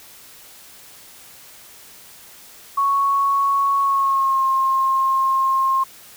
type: tone with pitch glide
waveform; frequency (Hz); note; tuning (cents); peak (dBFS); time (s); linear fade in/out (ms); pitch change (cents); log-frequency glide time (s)
sine; 1108.7 to 1066.6; C#6 to C6; 0 to +33; -15; 2.77-5.84; 10; -67; 3.8-4.44
effects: white hiss -44 dBFS RMS until 6.16 s